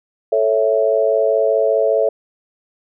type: chord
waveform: sine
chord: A major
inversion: none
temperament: equal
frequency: 440 / 554.4 / 659.3 Hz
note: A4 / C#5 / E5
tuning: 0 / 0 / 0 cents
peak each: -17 dBFS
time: 0.32-2.09 s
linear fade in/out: 5 ms
effects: none